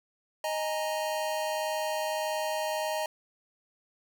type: chord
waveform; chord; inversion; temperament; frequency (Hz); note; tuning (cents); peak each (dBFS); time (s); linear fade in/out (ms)
square; D# suspended fourth; none; equal; 622.3 / 830.6 / 932.3; D#5 / G#5 / A#5; 0 / 0 / 0; -32 / -37 / -36; 0.44-3.06; 2
effects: none